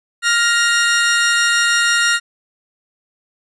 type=tone pair together; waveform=sawtooth; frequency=1404.7 / 1875 Hz; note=F6 / A#6; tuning=+10 / +10 cents; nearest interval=perfect fourth; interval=500 cents; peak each=-11 / -13 dBFS; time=0.22-2.2 s; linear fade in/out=50 ms; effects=resampled to 22050 Hz